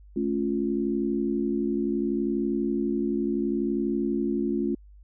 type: chord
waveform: sine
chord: A augmented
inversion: none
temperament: equal with one note detuned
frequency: 216.5 / 277.2 / 349.2 Hz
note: A3 / C#4 / E#4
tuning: -28 / 0 / 0 cents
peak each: -28 dBFS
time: 0.16-4.75 s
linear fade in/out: 5 ms
effects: added 50 Hz sine -47 dBFS peak until 5.03 s